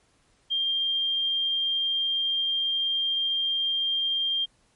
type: tone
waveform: sine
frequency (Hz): 3193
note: G7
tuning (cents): +31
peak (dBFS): -23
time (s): 0.5-4.46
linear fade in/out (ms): 20
effects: pink hiss -65 dBFS RMS until 4.75 s + MP3 48 kbps